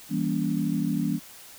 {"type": "chord", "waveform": "sine", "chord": "E diminished seventh", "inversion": "none", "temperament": "just", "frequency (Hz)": [164.81, 197.78, 237.3, 284.8], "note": ["E3", "G3", "Bb3", "Db4"], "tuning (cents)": [0, 16, 31, 47], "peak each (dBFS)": -29, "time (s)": [0.09, 1.2], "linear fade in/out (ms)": 50, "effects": ["white hiss -47 dBFS RMS until 1.58 s"]}